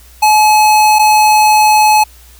square tone pair in turn, 854 / 854 Hz, G#5 / G#5, +48 / +48 cents, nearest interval unison, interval 0 cents, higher neither, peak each -6 dBFS, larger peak neither, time 0.22-0.99 / 0.99-2.04 s, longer second, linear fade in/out 10 ms, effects added 60 Hz sine -39 dBFS peak until 2.39 s + white hiss -43 dBFS RMS until 2.39 s

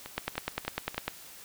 two click trains, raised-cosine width 0.3 ms, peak -23 / -13 dBFS, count 4 / 10, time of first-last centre 0.06-0.945 / 0.18-1.08 s, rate 3.39 / 10 Hz, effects white hiss -49 dBFS RMS until 1.44 s

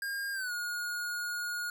square tone with pitch glide, 1614 to 1437.9 Hz, G#6 to F#6, -50 to -50 cents, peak -34 dBFS, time 0.02-1.7 s, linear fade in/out 2 ms, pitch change -200 cents, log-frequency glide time 0.33-0.52 s, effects none

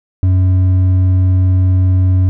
sine tone with hard clipping, 92.5 Hz, F#2, in tune, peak -9 dBFS, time 0.23-2.29 s, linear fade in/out 0 ms, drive 4 dB, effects none

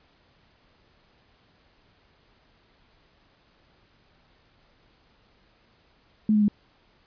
sine tone with pitch steps, 214.6 / 210.4 / 206.3 Hz, A3 / G#3 / G#3, -43 / +23 / -11 cents, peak -17 dBFS, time 6.29-6.482 s, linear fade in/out 2 ms, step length 64 ms, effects pink hiss -62 dBFS RMS until 7.06 s + resampled to 11025 Hz

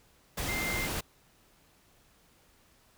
sine tone in noise, 2093 Hz, C7, in tune, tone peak -33 dBFS, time 0.48-0.87 s, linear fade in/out 10 ms, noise pink, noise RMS -34 dBFS, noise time 0.37-1.01 s, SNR -2 dB, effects pink hiss -64 dBFS RMS until 2.97 s

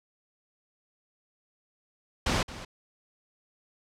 pink noise with echo, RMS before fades -26 dBFS, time 2.26-2.43 s, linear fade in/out 5 ms, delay 220 ms, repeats 1, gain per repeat -15 dB, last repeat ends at 2.65 s, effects low-pass 6000 Hz 12 dB/octave

